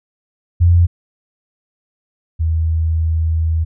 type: tone pair in turn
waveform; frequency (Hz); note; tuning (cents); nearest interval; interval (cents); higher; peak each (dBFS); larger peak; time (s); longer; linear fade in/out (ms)
sine; 86.5 / 80.77; F2 / E2; -16 / -35; minor second; 119; first; -7 / -13; first; 0.6-0.87 / 2.39-3.65; second; 20
effects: none